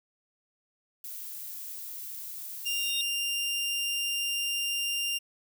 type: noise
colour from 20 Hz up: violet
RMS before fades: -40 dBFS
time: 1.04-2.91 s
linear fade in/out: 2 ms
type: tone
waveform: sawtooth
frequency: 2794 Hz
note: F7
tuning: in tune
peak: -25 dBFS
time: 2.65-5.19 s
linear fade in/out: 20 ms
type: tone with exponential growth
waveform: sine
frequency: 3710 Hz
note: A#7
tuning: 9 cents flat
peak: -28 dBFS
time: 2.65-3.01 s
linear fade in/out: 1 ms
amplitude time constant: 77 ms
effects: none